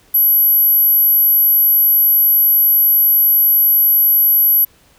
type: tone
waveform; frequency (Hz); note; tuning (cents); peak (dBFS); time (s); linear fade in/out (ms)
sine; 11750; F#9; -13; -7; 0.14-4.65; 10
effects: tanh soft clip ceiling -6 dBFS + pink hiss -51 dBFS RMS until 4.98 s